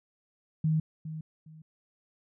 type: tone with echo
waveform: sine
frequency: 157.3 Hz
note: D#3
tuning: 19 cents sharp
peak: -23 dBFS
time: 0.64-0.8 s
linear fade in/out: 5 ms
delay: 410 ms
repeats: 2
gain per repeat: -12 dB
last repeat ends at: 1.62 s
effects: none